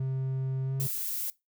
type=tone with pitch glide; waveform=triangle; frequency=132.3 to 134.38 Hz; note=C3 to C3; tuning=+20 to +47 cents; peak=-26 dBFS; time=0-0.87 s; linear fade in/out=5 ms; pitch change=+27 cents; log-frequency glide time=0.64-0.75 s
type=noise; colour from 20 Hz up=violet; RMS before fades=-33 dBFS; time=0.8-1.3 s; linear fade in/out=0 ms
effects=noise-tail reverb RT60 0.2 s tail -21 dB re dry